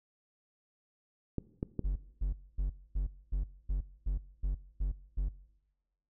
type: clicks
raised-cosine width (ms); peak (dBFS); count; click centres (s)
3; -20; 3; 1.383 / 1.629 / 1.793
type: tone bursts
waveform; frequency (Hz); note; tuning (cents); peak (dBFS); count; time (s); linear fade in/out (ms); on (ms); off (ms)
triangle; 47; F#1; +28; -26; 10; 1.84-5.29; 10; 120; 250
effects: noise-tail reverb RT60 1.0 s tail -19 dB re dry